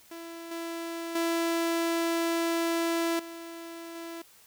sawtooth tone with level steps, 334 Hz, E4, 23 cents sharp, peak -36 / -30 / -22 / -36 / -34 dBFS, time 0.11-4.22 s, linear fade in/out 5 ms, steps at 0.51 / 1.15 / 3.19 / 3.95 s, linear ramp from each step 5 ms, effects white hiss -57 dBFS RMS until 4.46 s

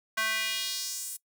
square tone with high-pass filter sweep, 220 Hz, A3, in tune, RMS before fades -32 dBFS, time 0.17-1.17 s, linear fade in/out 10 ms, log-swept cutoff 1400 to 9900 Hz, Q 1.8, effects noise-tail reverb RT60 0.1 s tail -21 dB re dry

